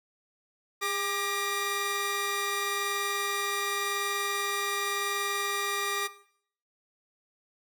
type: tone cluster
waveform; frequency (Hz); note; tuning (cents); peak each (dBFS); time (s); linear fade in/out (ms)
sawtooth; 404.3 / 1192 / 1906; G#4 / D6 / A#6; -46 / +25 / +38; -32 / -26 / -31; 0.81-6.08; 20
effects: noise-tail reverb RT60 0.6 s tail -17 dB re dry